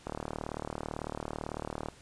click train, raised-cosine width 1 ms, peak -21 dBFS, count 70, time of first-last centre 0.07-1.886 s, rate 38 Hz, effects pink hiss -56 dBFS RMS until 2.01 s + resampled to 22050 Hz

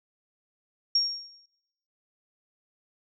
sine tone with exponential decay, 5560 Hz, F8, 9 cents flat, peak -18 dBFS, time 0.95-1.46 s, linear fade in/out 5 ms, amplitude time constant 110 ms, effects noise-tail reverb RT60 0.9 s tail -20 dB re dry

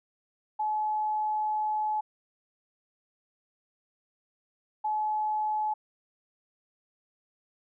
sine tone bursts at uneven times, 855 Hz, A5, 50 cents flat, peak -26 dBFS, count 2, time 0.59-2.01 / 4.84-5.74 s, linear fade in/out 10 ms, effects none

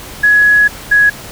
sine tone pair in turn, 1680 / 1670.3 Hz, G#6 / G#6, +19 / +9 cents, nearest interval unison, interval 10 cents, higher first, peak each -5 dBFS, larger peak neither, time 0.23-0.68 / 0.91-1.1 s, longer first, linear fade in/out 10 ms, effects pink hiss -30 dBFS RMS until 1.31 s

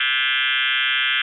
sine tone with frequency modulation, 2384 Hz, D7, 25 cents sharp, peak -17 dBFS, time 0-1.22 s, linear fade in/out 5 ms, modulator 133 Hz, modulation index 7.3, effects none

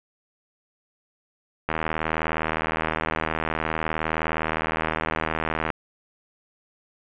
click train, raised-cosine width 0.5 ms, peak -9 dBFS, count 320, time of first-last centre 1.69-5.703 s, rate 79.5 Hz, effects resampled to 8000 Hz + 8-bit

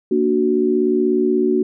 sine chord, Bb augmented, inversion none, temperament equal, 233.1 / 293.7 / 370 Hz, Bb3 / D4 / F#4, 0 / 0 / 0 cents, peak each -20 / -20 / -16 dBFS, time 0.11-1.63 s, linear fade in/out 5 ms, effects none

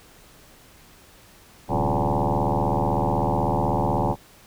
sine tone with frequency modulation, 351.8 Hz, F4, 13 cents sharp, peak -19 dBFS, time 1.68-4.16 s, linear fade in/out 50 ms, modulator 76 Hz, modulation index 7.7, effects pink hiss -51 dBFS RMS until 4.46 s

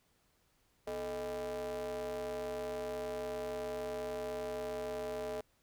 square ring-modulated tone, 93.7 Hz, F#2, 22 cents sharp, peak -35 dBFS, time 0.87-5.41 s, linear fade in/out 5 ms, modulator 527 Hz, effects pink hiss -73 dBFS RMS until 5.62 s

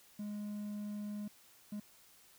triangle tone bursts at uneven times, 207.7 Hz, G#3, in tune, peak -37 dBFS, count 2, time 0.19-1.28 / 1.72-1.8 s, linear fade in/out 5 ms, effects white hiss -63 dBFS RMS until 2.38 s

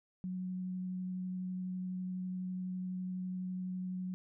sine tone with vibrato, 183.9 Hz, F#3, 10 cents flat, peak -36 dBFS, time 0.24-4.14 s, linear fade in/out 0 ms, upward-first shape triangle, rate 12 Hz, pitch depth 10 cents each way, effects none

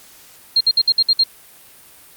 sine tone bursts, 4203 Hz, C8, 7 cents sharp, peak -10 dBFS, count 7, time 0.56-1.237 s, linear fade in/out 5 ms, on 47 ms, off 58 ms, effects white hiss -45 dBFS RMS until 2.16 s + Opus 48 kbps

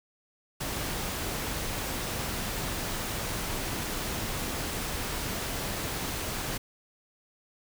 pink noise, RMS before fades -33 dBFS, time 0.6-6.58 s, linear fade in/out 10 ms, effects none

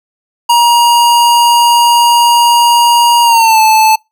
square tone with pitch glide, 948 to 874.4 Hz, A#5 to A5, +29 to -11 cents, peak -5 dBFS, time 0.49-3.96 s, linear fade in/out 10 ms, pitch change -140 cents, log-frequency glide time 3.23-3.6 s, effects noise-tail reverb RT60 0.2 s tail -26 dB re dry

